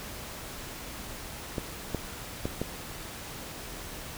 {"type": "clicks", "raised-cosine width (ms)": 2, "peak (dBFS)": -16, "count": 4, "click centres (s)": [1.582, 1.947, 2.455, 2.616], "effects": ["pink hiss -41 dBFS RMS until 4.17 s"]}